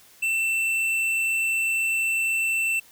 sine tone with tanh clipping, 2678 Hz, E7, 27 cents sharp, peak -23 dBFS, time 0.22-2.8 s, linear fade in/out 10 ms, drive 11 dB, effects white hiss -53 dBFS RMS until 2.91 s

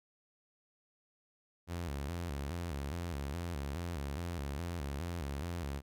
sawtooth tone with vibrato, 77.78 Hz, D#2, in tune, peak -33 dBFS, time 1.67-5.82 s, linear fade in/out 50 ms, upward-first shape square, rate 2.4 Hz, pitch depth 180 cents each way, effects none

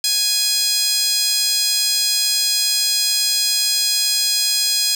15% pulse tone with high-pass filter, 830.6 Hz, G#5, in tune, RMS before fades -18 dBFS, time 0.04-4.95 s, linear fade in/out 2 ms, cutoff 5100 Hz, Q 7.5, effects none

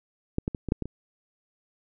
clicks, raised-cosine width 3 ms, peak -12 / -14 / -18 / -18 / -8 / -17 / -22 dBFS, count 7, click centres 0.384 / 0.479 / 0.548 / 0.687 / 0.721 / 0.823 / 0.856 s, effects none

